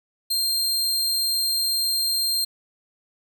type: tone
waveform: sawtooth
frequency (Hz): 4186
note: C8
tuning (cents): 0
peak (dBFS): -18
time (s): 0.3-2.45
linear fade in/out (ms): 10
effects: none